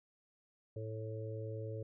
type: harmonic tone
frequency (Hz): 110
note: A2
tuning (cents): 0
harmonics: 1 / 3 / 4 / 5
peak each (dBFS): -41 / -52 / -46 / -48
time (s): 0.76-1.83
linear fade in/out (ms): 5
effects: none